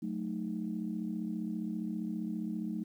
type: chord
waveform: sine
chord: D# diminished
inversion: first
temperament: equal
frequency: 185 / 220 / 311.1 Hz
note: F#3 / A3 / D#4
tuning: 0 / 0 / 0 cents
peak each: -38 / -36 / -40 dBFS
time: 0.02-2.84 s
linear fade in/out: 10 ms
effects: tanh soft clip ceiling -24 dBFS + 11-bit